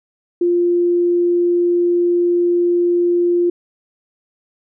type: tone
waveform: sine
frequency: 349.2 Hz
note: F4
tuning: in tune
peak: -12 dBFS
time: 0.41-3.5 s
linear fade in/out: 5 ms
effects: none